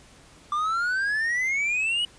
triangle exponential sweep, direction up, 1174.7 to 2960 Hz, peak -21 dBFS, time 0.52-2.05 s, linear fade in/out 2 ms, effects pink hiss -52 dBFS RMS until 2.18 s + resampled to 22050 Hz

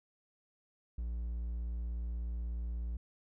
triangle tone, 58.27 Hz, A#1, in tune, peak -33 dBFS, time 0.98-2.97 s, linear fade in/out 5 ms, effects none

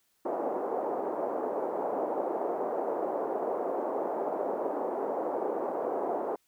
pink band-pass noise, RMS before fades -32 dBFS, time 0.25-6.36 s, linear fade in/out 5 ms, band 360 to 830 Hz, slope 24 dB/octave, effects white hiss -72 dBFS RMS until 6.47 s

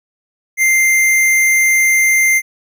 square tone, 2093 Hz, C7, in tune, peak -10 dBFS, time 0.57-2.42 s, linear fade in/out 50 ms, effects none

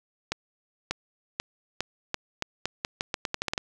accelerating click train, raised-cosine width 0.2 ms, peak -10 dBFS, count 16, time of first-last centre 0.32-3.578 s, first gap 590 ms, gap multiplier 0.83, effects none

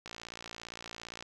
click train, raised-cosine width 0.2 ms, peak -25 dBFS, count 68, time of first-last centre 0.06-1.225 s, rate 57.5 Hz, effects none

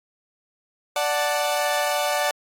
sawtooth chord, D major, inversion none, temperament equal, 587.3 / 740 / 880 Hz, D5 / F#5 / A5, 0 / 0 / 0 cents, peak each -20 / -22 / -24 dBFS, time 0.96-2.31 s, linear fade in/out 2 ms, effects AAC 48 kbps

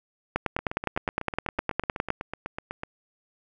two click trains, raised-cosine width 0.5 ms, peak -17 / -9 dBFS, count 19 / 18, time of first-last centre 0.59-2.834 / 0.36-2.104 s, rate 8.02 / 9.75 Hz, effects none

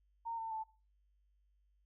sine tone with pitch steps, 920 / 899.5 / 879.5 Hz, A#5 / A5 / A5, -23 / +38 / -1 cents, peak -38 dBFS, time 0.25-0.64 s, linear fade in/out 20 ms, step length 130 ms, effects noise-tail reverb RT60 0.3 s tail -17 dB re dry + added 50 Hz sine -70 dBFS peak until 1.85 s

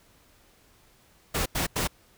pink noise bursts, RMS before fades -27 dBFS, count 3, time 1.34-1.876 s, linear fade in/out 10 ms, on 120 ms, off 88 ms, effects pink hiss -60 dBFS RMS until 2.17 s

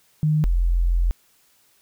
sine tone pair in turn, 153.2 / 43.16 Hz, D#3 / F1, -27 / -20 cents, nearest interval octave + minor seventh, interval 2193 cents, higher first, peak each -16 dBFS, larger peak neither, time 0.23-0.44 / 0.44-1.11 s, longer second, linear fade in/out 0 ms, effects white hiss -60 dBFS RMS until 1.81 s

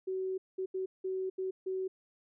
sine tone bursts at uneven times, 376.8 Hz, F#4, 32 cents sharp, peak -32 dBFS, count 6, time 0.07-0.38 / 0.58-0.66 / 0.74-0.86 / 1.04-1.3 / 1.38-1.51 / 1.66-1.88 s, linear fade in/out 10 ms, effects none

